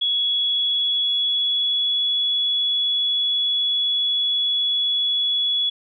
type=tone with pitch glide; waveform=sine; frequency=3362 to 3387 Hz; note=G#7 to G#7; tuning=+20 to +33 cents; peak=-18 dBFS; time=0.01-5.7 s; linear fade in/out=10 ms; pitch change=+13 cents; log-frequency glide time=0.17-2.01 s; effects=none